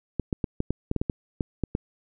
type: clicks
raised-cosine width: 3 ms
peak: -12 dBFS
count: 12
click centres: 0.197 / 0.328 / 0.442 / 0.604 / 0.706 / 0.914 / 0.963 / 1.015 / 1.098 / 1.408 / 1.637 / 1.751 s
effects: none